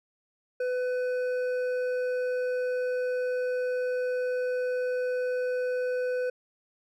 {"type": "tone with hard clipping", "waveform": "sine", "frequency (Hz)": 501, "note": "B4", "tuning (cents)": 25, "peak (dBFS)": -28, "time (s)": [0.6, 6.3], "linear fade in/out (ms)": 5, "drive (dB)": 7, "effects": []}